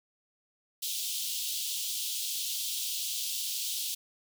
pink high-pass noise, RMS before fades -34 dBFS, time 0.82-3.95 s, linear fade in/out 10 ms, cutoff 3000 Hz, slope 48 dB/octave, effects none

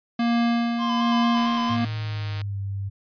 square tone with tremolo, 234.8 Hz, A#3, 13 cents sharp, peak -19 dBFS, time 0.19-1.85 s, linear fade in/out 5 ms, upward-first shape sine, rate 1.2 Hz, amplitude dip 45%
square tone with vibrato, 1035 Hz, C6, 19 cents flat, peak -26 dBFS, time 0.78-1.78 s, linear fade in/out 50 ms, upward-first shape square, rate 4.4 Hz, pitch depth 29 cents each way
click train, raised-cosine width 0.2 ms, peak -20 dBFS, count 163, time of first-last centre 1.37-2.415 s, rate 155 Hz
sine tone with pitch glide, 110 to 98.57 Hz, A2 to G2, 0 to +10 cents, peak -26 dBFS, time 1.69-2.9 s, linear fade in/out 20 ms, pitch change -190 cents, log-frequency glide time 1.95-2.59 s
effects resampled to 11025 Hz

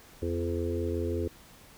harmonic tone with a mistuned harmonic, 85.5 Hz, F2, 36 cents flat, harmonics 1 / 3 / 4 / 5 / 6, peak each -32 / -37 / -34 / -34 / -39 dBFS, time 0.22-1.28 s, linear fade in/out 5 ms, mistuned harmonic 3, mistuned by -19 cents, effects pink hiss -54 dBFS RMS until 1.77 s

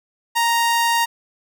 sawtooth tone, 932.3 Hz, A#5, in tune, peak -12 dBFS, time 0.35-1.06 s, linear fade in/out 20 ms, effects none

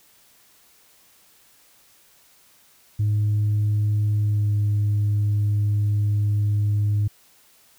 sine tone with pitch glide, 104.9 to 103.64 Hz, G#2 to G#2, +18 to -3 cents, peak -16 dBFS, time 2.99-7.08 s, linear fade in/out 10 ms, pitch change -21 cents, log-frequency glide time 4.18-4.54 s, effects tanh soft clip ceiling -16 dBFS + white hiss -56 dBFS RMS until 7.78 s

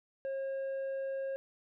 triangle tone with tanh clipping, 540 Hz, C#5, 45 cents flat, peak -35 dBFS, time 0.25-1.36 s, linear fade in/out 0 ms, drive 9 dB, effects none

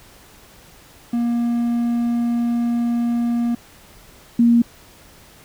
triangle / sine tone pair in turn, 236.7 / 235.2 Hz, A#3 / A#3, +27 / +16 cents, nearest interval unison, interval 11 cents, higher first, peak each -15 / -10 dBFS, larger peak second, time 1.13-3.55 / 4.39-4.62 s, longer first, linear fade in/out 5 ms, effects pink hiss -47 dBFS RMS until 5.44 s

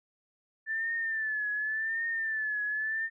sine tone with vibrato, 1760 Hz, A6, in tune, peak -29 dBFS, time 0.66-3.1 s, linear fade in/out 50 ms, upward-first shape triangle, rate 0.89 Hz, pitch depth 82 cents each way, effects none

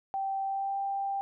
sine tone with pitch glide, 779 to 789.4 Hz, G5 to G5, -11 to +12 cents, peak -29 dBFS, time 0.14-1.21 s, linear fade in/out 0 ms, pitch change +23 cents, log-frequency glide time 0.44-0.76 s, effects none

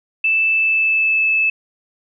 sine tone with pitch glide, 2639 to 2615 Hz, E7 to E7, +1 to -15 cents, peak -13 dBFS, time 0.24-1.5 s, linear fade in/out 5 ms, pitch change -16 cents, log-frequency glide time 0.47-1.26 s, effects none

